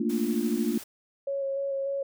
sine chord, Bb major seventh, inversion third, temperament equal, 220 / 233.1 / 293.7 / 349.2 Hz, A3 / Bb3 / D4 / F4, 0 / 0 / 0 / 0 cents, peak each -30 / -28 / -31 / -31 dBFS, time 0-0.78 s, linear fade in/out 5 ms
white noise, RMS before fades -43 dBFS, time 0.09-0.84 s, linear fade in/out 10 ms
sine tone with vibrato, 550 Hz, C#5, 14 cents flat, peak -27 dBFS, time 1.27-2.03 s, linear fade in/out 5 ms, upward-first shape square, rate 3.4 Hz, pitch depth 13 cents each way
effects none

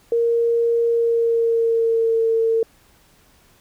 sine tone with pitch glide, 466.2 to 452.4 Hz, A#4 to A4, 0 to +48 cents, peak -15 dBFS, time 0.12-2.63 s, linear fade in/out 2 ms, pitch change -52 cents, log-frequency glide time 0.88-2.27 s, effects pink hiss -55 dBFS RMS until 3.6 s

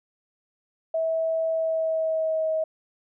sine tone with pitch glide, 649 to 634.9 Hz, E5 to D#5, -27 to +35 cents, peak -22 dBFS, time 0.94-2.64 s, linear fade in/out 5 ms, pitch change -38 cents, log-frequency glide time 1.5-2.5 s, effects none

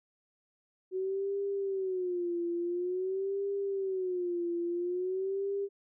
sine tone with vibrato, 370 Hz, F#4, in tune, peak -30 dBFS, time 0.91-5.69 s, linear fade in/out 50 ms, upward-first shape sine, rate 0.48 Hz, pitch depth 130 cents each way, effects none

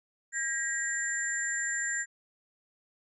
sine tone cluster, 1627 / 1894 / 7240 Hz, G#6 / A#6 / A8, -36 / +27 / +48 cents, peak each -34 / -34 / -33 dBFS, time 0.32-2.06 s, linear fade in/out 50 ms, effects none

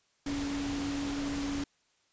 sine tone in noise, 282.5 Hz, C#4, 33 cents sharp, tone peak -32 dBFS, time 0.26-1.64 s, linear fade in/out 5 ms, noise pink, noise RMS -39 dBFS, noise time 0.26-1.64 s, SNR +4 dB, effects white hiss -71 dBFS RMS until 2.12 s + resampled to 16000 Hz

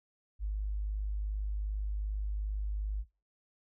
sine tone, 51.3 Hz, G#1, 21 cents flat, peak -31 dBFS, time 0.39-3.05 s, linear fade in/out 50 ms, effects noise-tail reverb RT60 0.3 s tail -23 dB re dry

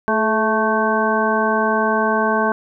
harmonic tone with a mistuned harmonic, 220 Hz, A3, in tune, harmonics 1 / 2 / 3 / 4 / 5 / 7, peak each -22 / -22 / -22 / -22 / -22 / -22 dBFS, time 0.08-2.52 s, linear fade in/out 0 ms, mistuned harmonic 2, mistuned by -41 cents, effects none

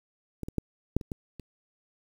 clicks, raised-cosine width 3 ms, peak -21 / -23 / -14 / -10 / -27 / -21 / -29 dBFS, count 7, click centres 0.433 / 0.485 / 0.583 / 0.966 / 1.012 / 1.118 / 1.397 s, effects 8-bit

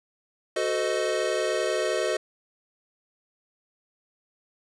square chord, F# diminished seventh, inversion none, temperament equal with one note detuned, 370 / 440 / 512.8 / 622.3 Hz, F#4 / A4 / C5 / Eb5, 0 / 0 / -35 / 0 cents, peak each -31 / -31 / -31 / -29 dBFS, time 0.56-2.17 s, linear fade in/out 5 ms, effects resampled to 22050 Hz + 8-bit

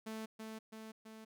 sawtooth tone with echo, 220 Hz, A3, in tune, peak -38 dBFS, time 0.06-0.26 s, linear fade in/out 10 ms, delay 330 ms, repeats 3, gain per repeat -3 dB, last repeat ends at 1.25 s, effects none

